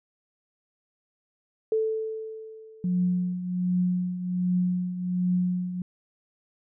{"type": "tone with exponential decay", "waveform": "sine", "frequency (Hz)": 440, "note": "A4", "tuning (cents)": 0, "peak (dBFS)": -20, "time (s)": [1.72, 3.33], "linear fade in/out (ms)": 2, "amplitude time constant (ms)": 350}
{"type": "tone with tremolo", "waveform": "sine", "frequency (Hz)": 180.3, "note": "F#3", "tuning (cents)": -45, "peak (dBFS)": -20, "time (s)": [2.84, 5.82], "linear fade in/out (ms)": 2, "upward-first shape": "triangle", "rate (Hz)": 1.3, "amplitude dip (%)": 70}
{"effects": []}